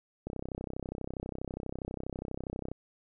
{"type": "click train", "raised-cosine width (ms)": 2, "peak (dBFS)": -23, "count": 80, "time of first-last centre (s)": [0.27, 2.716], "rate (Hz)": 32.3, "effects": []}